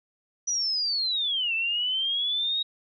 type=linear two-way sweep; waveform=sine; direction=down then up; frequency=5920 to 2637 to 3798 Hz; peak=-24 dBFS; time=0.47-2.63 s; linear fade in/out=10 ms; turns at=1.54 s; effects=none